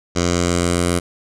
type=tone with low-pass filter sweep; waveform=10% pulse; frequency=87.31 Hz; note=F2; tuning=in tune; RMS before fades=-18 dBFS; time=0.15-1 s; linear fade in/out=20 ms; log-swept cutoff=6400 to 9800 Hz; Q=3.2; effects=none